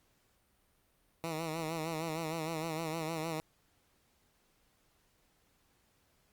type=tone with vibrato; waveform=10% pulse; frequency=161.1 Hz; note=E3; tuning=39 cents flat; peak=-27 dBFS; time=1.24-3.4 s; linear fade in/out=0 ms; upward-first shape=sine; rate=6.5 Hz; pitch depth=67 cents each way; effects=pink hiss -72 dBFS RMS until 6.32 s + Opus 48 kbps